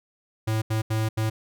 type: tone bursts at uneven times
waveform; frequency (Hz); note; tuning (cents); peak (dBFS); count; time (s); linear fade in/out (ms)
square; 110; A2; 0; -23; 4; 0.47-0.62 / 0.7-0.82 / 0.9-1.09 / 1.17-1.3; 10
effects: none